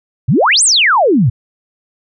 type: exponential two-way sweep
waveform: sine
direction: up then down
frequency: 103.83 to 9370 to 103.83 Hz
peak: -7 dBFS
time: 0.28-1.3 s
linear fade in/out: 10 ms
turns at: 0.63 s
effects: none